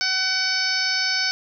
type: harmonic tone with a mistuned harmonic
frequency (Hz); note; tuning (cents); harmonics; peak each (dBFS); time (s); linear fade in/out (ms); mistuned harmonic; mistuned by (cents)
754; F#5; +32; 1 / 2 / 3 / 4 / 5 / 6 / 7 / 8; -36 / -26 / -28 / -36 / -35 / -26 / -24 / -35; 0.01-1.31; 0; 5; -18
effects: none